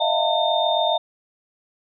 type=tone cluster; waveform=sine; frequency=618 / 666 / 705 / 899 / 3633 Hz; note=D#5 / E5 / F5 / A5 / A#7; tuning=-12 / +18 / +16 / +37 / -45 cents; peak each=-24 dBFS; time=0-0.98 s; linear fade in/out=10 ms; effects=none